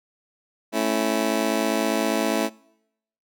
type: chord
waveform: 20% pulse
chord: A major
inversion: none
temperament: just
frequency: 220 / 275 / 330 Hz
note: A3 / C#4 / E4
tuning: 0 / -14 / +2 cents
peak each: -21 dBFS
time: 0.72-2.5 s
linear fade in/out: 50 ms
effects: noise-tail reverb RT60 0.8 s tail -24 dB re dry